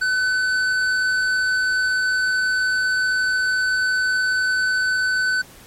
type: tone with hard clipping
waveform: sine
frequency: 1510 Hz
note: F#6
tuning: 35 cents sharp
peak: -19 dBFS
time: 0.01-5.42 s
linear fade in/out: 10 ms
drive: 9 dB
effects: pink hiss -45 dBFS RMS until 5.66 s + MP3 64 kbps